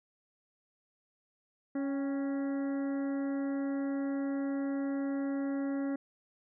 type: harmonic tone with a mistuned harmonic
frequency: 277.2 Hz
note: C#4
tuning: in tune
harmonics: 1 / 2 / 3 / 4 / 5 / 6 / 7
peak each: -31 / -41 / -50 / -54 / -52 / -54 / -54 dBFS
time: 1.75-5.96 s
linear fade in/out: 5 ms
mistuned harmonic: 3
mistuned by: -60 cents
effects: none